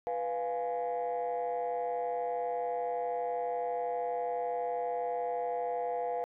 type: chord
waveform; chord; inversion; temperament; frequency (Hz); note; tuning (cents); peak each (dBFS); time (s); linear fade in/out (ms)
sine; F diminished; second; equal; 493.9 / 698.5 / 830.6; Cb5 / F5 / Ab5; 0 / 0 / 0; -33 / -33 / -37; 0.07-6.24; 0
effects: tanh soft clip ceiling -26 dBFS